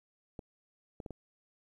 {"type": "clicks", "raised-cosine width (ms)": 2, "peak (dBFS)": -29, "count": 4, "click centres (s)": [0.392, 1.002, 1.062, 1.107], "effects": ["11-bit"]}